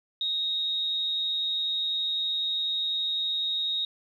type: tone with amplitude modulation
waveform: sine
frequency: 3748 Hz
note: A#7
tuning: 9 cents sharp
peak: -24 dBFS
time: 0.21-3.85 s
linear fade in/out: 2 ms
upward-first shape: sine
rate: 177 Hz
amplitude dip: 35%
effects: 10-bit